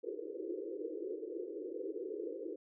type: band-pass noise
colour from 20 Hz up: pink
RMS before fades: -42 dBFS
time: 0.03-2.56 s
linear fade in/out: 10 ms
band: 320 to 500 Hz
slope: 96 dB/octave
effects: none